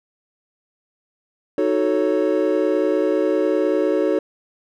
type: chord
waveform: triangle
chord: D# half-diminished seventh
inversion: none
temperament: equal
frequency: 311.1 / 370 / 440 / 554.4 Hz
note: D#4 / F#4 / A4 / C#5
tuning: 0 / 0 / 0 / 0 cents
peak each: -20 dBFS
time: 1.58-4.19 s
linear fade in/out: 2 ms
effects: none